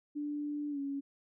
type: tone with pitch glide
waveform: sine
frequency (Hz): 293.7 to 278.7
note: D4 to C#4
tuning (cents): 0 to +9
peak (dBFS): -34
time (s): 0.15-1.01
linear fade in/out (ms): 20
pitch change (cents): -91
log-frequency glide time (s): 0.7-0.79
effects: none